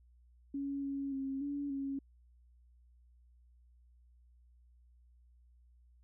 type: tone with pitch steps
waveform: sine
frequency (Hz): 278.9 / 276.9 / 269.9 / 284.9 / 274.6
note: C#4 / C#4 / C#4 / C#4 / C#4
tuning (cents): +11 / -2 / -46 / +48 / -16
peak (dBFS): -35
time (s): 0.54-1.99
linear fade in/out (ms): 5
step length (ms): 290
effects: added 60 Hz sine -61 dBFS peak until 6.03 s